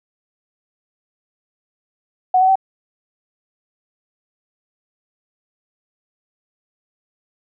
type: tone with pitch steps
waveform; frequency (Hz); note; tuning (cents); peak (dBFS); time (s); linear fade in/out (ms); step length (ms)
sine; 740 / 753.8 / 767.9; F#5 / F#5 / G5; 0 / +32 / -36; -10; 2.34-2.556; 5; 72
effects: none